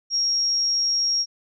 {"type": "tone", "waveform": "sine", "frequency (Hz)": 5588, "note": "F8", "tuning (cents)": 0, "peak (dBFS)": -19, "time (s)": [0.1, 1.26], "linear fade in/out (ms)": 50, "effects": []}